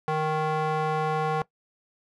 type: tone with band-pass filter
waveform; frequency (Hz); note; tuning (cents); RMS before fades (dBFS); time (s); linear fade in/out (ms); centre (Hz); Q
square; 155.56; D#3; 0; -26; 0.08-1.42; 0; 810; 1.3
effects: noise-tail reverb RT60 0.1 s tail -19 dB re dry